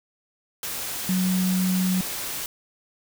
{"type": "tone in noise", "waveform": "sine", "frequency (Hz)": 185, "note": "F#3", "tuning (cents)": 0, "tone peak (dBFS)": -20, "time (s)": [1.09, 2.01], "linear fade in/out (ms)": 2, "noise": "white", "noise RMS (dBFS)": -31, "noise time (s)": [0.63, 2.46], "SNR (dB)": 8, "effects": []}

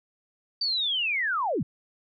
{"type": "linear sweep", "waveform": "sine", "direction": "down", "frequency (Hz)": [4648, 102.3], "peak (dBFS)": -24, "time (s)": [0.61, 1.63], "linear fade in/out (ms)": 5, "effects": []}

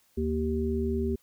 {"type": "harmonic tone", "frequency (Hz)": 77.6, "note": "D#2", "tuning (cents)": -4, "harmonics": [1, 3, 5], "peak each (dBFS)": [-30, -30, -30], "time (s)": [0.17, 1.16], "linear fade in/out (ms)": 10, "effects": ["white hiss -66 dBFS RMS until 1.22 s"]}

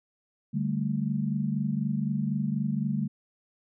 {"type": "chord", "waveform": "sine", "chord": "D suspended fourth", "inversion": "none", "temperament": "equal", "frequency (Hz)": [146.83, 196, 220], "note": ["D3", "G3", "A3"], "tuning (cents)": [0, 0, 0], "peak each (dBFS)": -30, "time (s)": [0.53, 3.08], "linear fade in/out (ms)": 20, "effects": []}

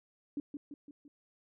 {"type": "tone with echo", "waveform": "sine", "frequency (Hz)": 288.5, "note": "D4", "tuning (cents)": -31, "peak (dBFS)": -33, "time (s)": [0.37, 0.4], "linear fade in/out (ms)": 2, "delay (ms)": 170, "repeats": 4, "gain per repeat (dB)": -5, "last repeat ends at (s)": 1.08, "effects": []}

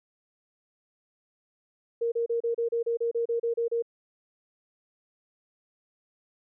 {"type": "tone bursts", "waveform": "sine", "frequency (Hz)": 466.2, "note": "A#4", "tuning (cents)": 0, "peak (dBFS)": -24, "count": 13, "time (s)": [2.01, 3.824], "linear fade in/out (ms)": 10, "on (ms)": 110, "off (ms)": 32, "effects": []}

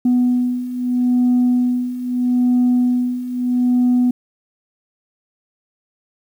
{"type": "beating tone pair", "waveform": "sine", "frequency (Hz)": [246.9, 247.68], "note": ["B3", "B3"], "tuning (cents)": [0, 5], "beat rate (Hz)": 0.78, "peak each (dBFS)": [-18, -14], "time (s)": [0.05, 4.11], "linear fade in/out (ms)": 5, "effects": ["tanh soft clip ceiling -9 dBFS", "8-bit"]}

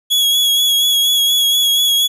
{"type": "tone with vibrato", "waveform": "40% pulse", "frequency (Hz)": 3346, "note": "G#7", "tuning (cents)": 12, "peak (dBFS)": -10, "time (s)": [0.1, 2.08], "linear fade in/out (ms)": 20, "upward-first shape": "sine", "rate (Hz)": 4.2, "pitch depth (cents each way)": 25, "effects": []}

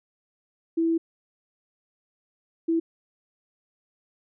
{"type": "tone bursts at uneven times", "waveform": "sine", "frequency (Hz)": 329.6, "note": "E4", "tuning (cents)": 0, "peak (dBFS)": -20, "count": 2, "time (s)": [[0.77, 0.98], [2.68, 2.8]], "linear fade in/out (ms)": 10, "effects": []}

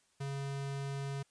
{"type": "tone", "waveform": "square", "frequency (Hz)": 138.59, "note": "C#3", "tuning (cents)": 0, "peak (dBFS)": -37, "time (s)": [0.2, 1.23], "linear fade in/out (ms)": 10, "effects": ["white hiss -72 dBFS RMS until 1.3 s", "resampled to 22050 Hz"]}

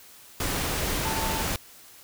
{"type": "tone in noise", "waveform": "sine", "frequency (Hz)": 889, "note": "A5", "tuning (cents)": 18, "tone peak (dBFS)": -31, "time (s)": [1.05, 1.42], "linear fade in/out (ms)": 2, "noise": "pink", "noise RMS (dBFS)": -28, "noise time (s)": [0.4, 1.56], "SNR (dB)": -6, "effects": ["white hiss -50 dBFS RMS until 2.03 s"]}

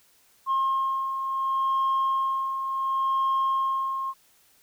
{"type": "beating tone pair", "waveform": "sine", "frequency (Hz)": [1070, 1070.7], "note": ["C6", "C6"], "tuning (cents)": [38, 40], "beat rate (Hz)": 0.7, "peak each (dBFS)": [-30, -22], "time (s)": [0.46, 4.14], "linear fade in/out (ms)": 50, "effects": ["tanh soft clip ceiling -19 dBFS", "white hiss -61 dBFS RMS until 4.62 s"]}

